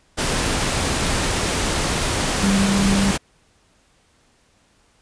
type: tone in noise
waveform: sine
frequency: 197 Hz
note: G3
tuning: 9 cents sharp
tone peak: -16 dBFS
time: 2.42-3.12 s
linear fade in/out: 20 ms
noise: pink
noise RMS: -21 dBFS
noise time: 0.17-3.18 s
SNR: +2 dB
effects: pink hiss -59 dBFS RMS until 5.01 s + resampled to 22050 Hz